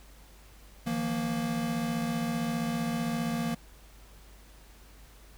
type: chord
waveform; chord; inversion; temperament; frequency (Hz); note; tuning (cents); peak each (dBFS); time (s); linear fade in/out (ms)
square; Eb suspended second; none; equal with one note detuned; 159.29 / 174.61 / 233.1; Eb3 / F3 / Bb3; +41 / 0 / 0; -37 / -37 / -31; 0.86-3.55; 10
effects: added 50 Hz sine -52 dBFS peak until 5.37 s + pink hiss -57 dBFS RMS until 5.37 s